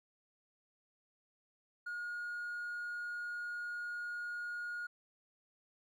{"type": "tone", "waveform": "triangle", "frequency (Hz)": 1435, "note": "F6", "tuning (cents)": 47, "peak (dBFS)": -36, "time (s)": [1.86, 4.87], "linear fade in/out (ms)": 10, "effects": ["tanh soft clip ceiling -34 dBFS"]}